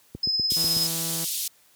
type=click train; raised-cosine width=3 ms; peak=-21 dBFS; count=6; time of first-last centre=0.15-0.767 s; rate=8.1 Hz
type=tone with tremolo; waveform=sine; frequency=5100 Hz; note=D#8; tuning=42 cents sharp; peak=-20 dBFS; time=0.23-0.87 s; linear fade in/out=5 ms; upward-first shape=sine; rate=19 Hz; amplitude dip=40%
type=band-pass noise; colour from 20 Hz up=white; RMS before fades=-29 dBFS; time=0.5-1.48 s; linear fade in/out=5 ms; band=3300 to 15000 Hz; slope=24 dB/octave
type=tone; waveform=sawtooth; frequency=164.81 Hz; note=E3; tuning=in tune; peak=-29 dBFS; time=0.56-1.25 s; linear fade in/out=10 ms
effects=white hiss -59 dBFS RMS until 1.75 s + high-pass 60 Hz 12 dB/octave